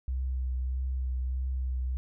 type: tone with vibrato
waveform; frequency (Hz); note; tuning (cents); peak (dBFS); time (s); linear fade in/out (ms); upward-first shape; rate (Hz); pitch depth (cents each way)
sine; 64.1; C2; -35; -28; 0.08-1.97; 0; triangle; 1.6; 25
effects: none

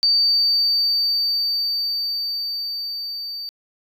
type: tone with level ramp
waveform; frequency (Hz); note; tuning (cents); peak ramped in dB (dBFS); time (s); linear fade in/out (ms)
triangle; 4608; D8; -34; -10 to -27; 0.03-3.49; 0
effects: tanh soft clip ceiling -12 dBFS

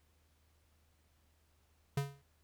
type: tone with exponential decay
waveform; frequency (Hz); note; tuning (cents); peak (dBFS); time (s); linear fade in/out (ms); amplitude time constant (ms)
square; 140.2; C#3; +20; -30; 1.97-2.22; 5; 53
effects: added 77 Hz sine -70 dBFS peak until 2.43 s + pink hiss -75 dBFS RMS until 2.43 s

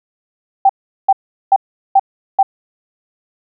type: tone bursts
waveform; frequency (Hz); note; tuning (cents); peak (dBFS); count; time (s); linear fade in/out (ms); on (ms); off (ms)
sine; 780; G5; -9; -5; 5; 0.65-2.43; 5; 44; 390
effects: none

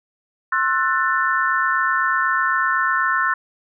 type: chord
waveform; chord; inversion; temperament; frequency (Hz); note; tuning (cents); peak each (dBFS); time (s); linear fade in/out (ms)
sine; F# half-diminished seventh; second; just; 1065.6 / 1332 / 1480 / 1776; C6 / E6 / F#6 / A6; +31 / +18 / 0 / +16; -22; 0.52-3.34; 5
effects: none

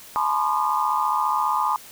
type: tone cluster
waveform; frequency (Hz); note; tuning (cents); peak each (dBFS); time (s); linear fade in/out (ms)
sine; 855 / 984 / 1059 / 1213; A5 / B5 / C6 / D#6; -50 / -7 / +21 / -44; -25; 0.16-1.76; 0
effects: white hiss -44 dBFS RMS until 1.91 s

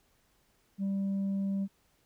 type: tone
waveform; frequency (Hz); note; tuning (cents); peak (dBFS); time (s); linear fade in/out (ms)
sine; 196; G3; 0; -26; 0.78-1.68; 50
effects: tanh soft clip ceiling -28 dBFS + pink hiss -70 dBFS RMS until 2.05 s

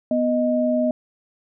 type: tone pair together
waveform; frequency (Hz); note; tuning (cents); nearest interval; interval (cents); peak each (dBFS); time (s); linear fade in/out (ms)
sine; 247 / 622.3; B3 / D#5; 0 / 0; octave + major third; 1600; -20; 0.11-0.91; 2
effects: none

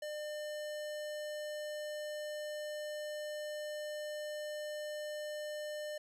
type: tone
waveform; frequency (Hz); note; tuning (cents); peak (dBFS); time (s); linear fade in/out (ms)
square; 600; D5; +37; -40; 0.02-5.98; 5
effects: low-pass 12000 Hz 12 dB/octave + 13-bit

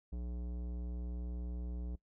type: tone with tanh clipping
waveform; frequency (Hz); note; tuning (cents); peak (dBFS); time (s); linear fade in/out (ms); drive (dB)
sine; 60.1; B1; -46; -40; 0.12-1.96; 10; 16
effects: noise-tail reverb RT60 0.1 s tail -22 dB re dry

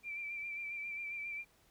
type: tone with vibrato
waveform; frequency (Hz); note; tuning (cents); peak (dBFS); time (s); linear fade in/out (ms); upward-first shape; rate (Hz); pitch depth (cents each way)
sine; 2349; D7; 0; -39; 0.03-1.45; 50; sine; 7.4; 34
effects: pink hiss -69 dBFS RMS until 1.7 s

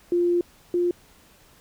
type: tone pair in turn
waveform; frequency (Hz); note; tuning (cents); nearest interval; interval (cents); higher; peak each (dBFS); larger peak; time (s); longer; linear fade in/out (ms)
sine; 349.2 / 351.4; F4 / F4; 0 / +11; unison; 11; second; -18 / -19; first; 0.12-0.41 / 0.74-0.91; first; 2
effects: pink hiss -55 dBFS RMS until 1.6 s

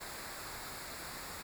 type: noise with comb filter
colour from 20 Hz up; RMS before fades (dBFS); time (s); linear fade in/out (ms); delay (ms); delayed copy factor
pink; -45; 0-1.43; 20; 0.33; -0.6
effects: none

